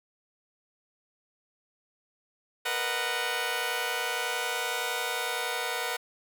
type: chord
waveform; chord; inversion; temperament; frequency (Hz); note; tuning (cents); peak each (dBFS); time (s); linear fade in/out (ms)
10% pulse; B major seventh; third; just; 463 / 493.9 / 617.4 / 740.8; A#4 / B4 / D#5 / F#5; -12 / 0 / -14 / +2; -27 / -26 / -30 / -25; 2.65-5.97; 10
effects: none